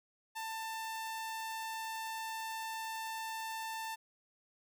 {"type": "tone", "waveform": "sawtooth", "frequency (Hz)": 891, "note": "A5", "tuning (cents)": 22, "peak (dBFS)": -35, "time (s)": [0.35, 3.96], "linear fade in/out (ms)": 20, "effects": []}